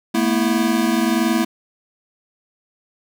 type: chord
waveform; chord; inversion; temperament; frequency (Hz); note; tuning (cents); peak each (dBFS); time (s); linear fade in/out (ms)
square; A suspended second; none; equal with one note detuned; 220 / 241.3 / 329.6; A3 / B3 / E4; 0 / -40 / 0; -21; 0.14-1.45; 10
effects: none